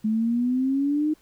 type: exponential sweep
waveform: sine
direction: up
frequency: 213.6 to 311.1 Hz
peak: -20 dBFS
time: 0.04-1.14 s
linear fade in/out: 10 ms
effects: pink hiss -60 dBFS RMS until 1.21 s